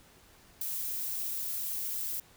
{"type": "noise with ADSR envelope", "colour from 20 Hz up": "violet", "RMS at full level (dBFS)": -32, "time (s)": [0.61, 2.2], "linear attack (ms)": 4, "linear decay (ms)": 8, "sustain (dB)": -3, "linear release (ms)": 4, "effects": ["pink hiss -59 dBFS RMS until 2.36 s"]}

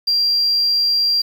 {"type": "tone", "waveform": "triangle", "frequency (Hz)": 4749, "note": "D8", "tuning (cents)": 18, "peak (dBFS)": -11, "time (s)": [0.07, 1.22], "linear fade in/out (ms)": 10, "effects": ["tanh soft clip ceiling -11 dBFS", "7-bit"]}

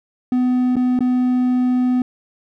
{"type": "tone with dropouts", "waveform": "triangle", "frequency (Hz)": 250.8, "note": "B3", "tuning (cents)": 27, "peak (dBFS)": -12, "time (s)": [0.32, 2.02], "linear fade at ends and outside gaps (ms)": 2, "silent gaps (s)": [[0.757, 0.766], [0.991, 1.006]], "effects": []}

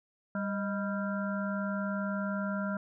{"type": "harmonic tone with a mistuned harmonic", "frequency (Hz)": 197.5, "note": "G3", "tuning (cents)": 13, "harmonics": [1, 3, 5, 7, 8], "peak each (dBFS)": [-32, -38, -45, -38, -46], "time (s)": [0.35, 2.77], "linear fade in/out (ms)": 2, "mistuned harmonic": 3, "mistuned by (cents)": 84, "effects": []}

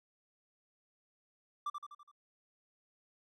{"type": "tone with echo", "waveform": "triangle", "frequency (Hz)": 1174.7, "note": "D6", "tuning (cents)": 0, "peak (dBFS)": -32, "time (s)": [1.66, 1.7], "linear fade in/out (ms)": 5, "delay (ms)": 83, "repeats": 5, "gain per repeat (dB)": -5, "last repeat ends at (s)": 2.115, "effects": []}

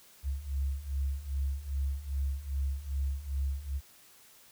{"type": "beating tone pair", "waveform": "sine", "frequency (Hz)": [67.3, 69.8], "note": ["C2", "C#2"], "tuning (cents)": [49, 13], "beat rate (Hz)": 2.5, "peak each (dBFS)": [-35, -32], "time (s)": [0.23, 3.81], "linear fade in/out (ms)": 50, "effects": ["white hiss -58 dBFS RMS until 4.51 s"]}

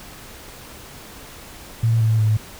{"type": "tone with pitch steps", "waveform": "sine", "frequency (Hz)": [114.1, 111.11, 108.19], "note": ["A#2", "A2", "A2"], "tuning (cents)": [-37, 17, -29], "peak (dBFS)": -14, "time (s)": [1.83, 2.37], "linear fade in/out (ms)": 5, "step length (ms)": 180, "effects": ["pink hiss -40 dBFS RMS until 2.59 s"]}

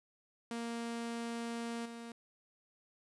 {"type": "tone with level steps", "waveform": "sawtooth", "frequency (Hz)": 233.1, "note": "A#3", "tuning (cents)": 0, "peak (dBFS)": [-34, -41], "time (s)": [0.51, 2.12], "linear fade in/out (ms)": 2, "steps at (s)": 1.85, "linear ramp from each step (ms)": 10, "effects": ["resampled to 24000 Hz", "11-bit"]}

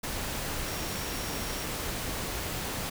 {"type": "tone in noise", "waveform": "sine", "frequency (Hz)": 5588, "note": "F8", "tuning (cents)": 0, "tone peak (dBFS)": -44, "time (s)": [0.67, 1.65], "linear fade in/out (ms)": 10, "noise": "pink", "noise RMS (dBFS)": -34, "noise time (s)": [0.03, 2.9], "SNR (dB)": -13, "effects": []}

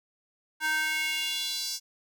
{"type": "tone with high-pass filter sweep", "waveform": "square", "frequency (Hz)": 311.1, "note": "D#4", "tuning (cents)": 0, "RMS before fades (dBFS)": -30, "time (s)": [0.6, 1.8], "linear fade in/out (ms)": 50, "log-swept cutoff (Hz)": [1300, 5400], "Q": 3.1, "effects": []}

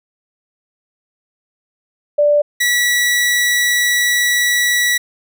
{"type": "tone pair in turn", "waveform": ["sine", "sawtooth"], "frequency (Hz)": [587.3, 1943.7], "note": ["D5", "B6"], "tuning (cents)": [0, -28], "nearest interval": "octave + major sixth", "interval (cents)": 2072, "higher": "second", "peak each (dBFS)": -9, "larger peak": "neither", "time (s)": [[2.18, 2.42], [2.6, 4.98]], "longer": "second", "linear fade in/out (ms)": 10, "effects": []}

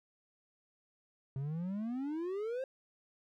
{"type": "exponential sweep", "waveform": "triangle", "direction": "up", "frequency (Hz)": [130.81, 540], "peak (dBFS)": -33, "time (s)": [1.36, 2.64], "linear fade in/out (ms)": 2, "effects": []}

